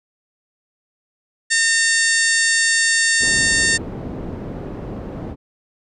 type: harmonic tone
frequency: 910 Hz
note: A#5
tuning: 42 cents flat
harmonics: 2 / 3 / 4 / 5 / 6 / 7 / 8 / 9 / 10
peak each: -16 / -30 / -28 / -24 / -27 / -28 / -23 / -26 / -28 dBFS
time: 1.5-3.78 s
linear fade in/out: 20 ms
type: low-pass noise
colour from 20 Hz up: white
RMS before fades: -29 dBFS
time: 3.19-5.36 s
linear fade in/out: 50 ms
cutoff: 340 Hz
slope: 12 dB/octave
effects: none